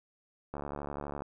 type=click train; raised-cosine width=1 ms; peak=-24 dBFS; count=50; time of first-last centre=0.54-1.221 s; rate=72 Hz; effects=none